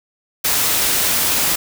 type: noise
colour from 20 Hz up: white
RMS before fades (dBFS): -17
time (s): 0.44-1.56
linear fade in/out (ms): 10
effects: none